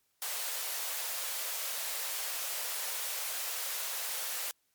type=high-pass noise; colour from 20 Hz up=white; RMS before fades=-36 dBFS; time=0.22-4.51 s; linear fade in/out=0 ms; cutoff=470 Hz; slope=48 dB/octave; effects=white hiss -75 dBFS RMS until 4.74 s + MP3 96 kbps